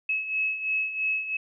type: beating tone pair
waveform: sine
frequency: 2577 / 2580 Hz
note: E7 / E7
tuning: -40 / -38 cents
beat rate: 3 Hz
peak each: -32 / -26 dBFS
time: 0.09-1.37 s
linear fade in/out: 5 ms
effects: none